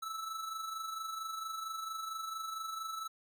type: tone with amplitude modulation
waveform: square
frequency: 1313 Hz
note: E6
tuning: 7 cents flat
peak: -37 dBFS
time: 0.02-3.08 s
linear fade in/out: 10 ms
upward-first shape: sine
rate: 24.4 Hz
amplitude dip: 50%
effects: none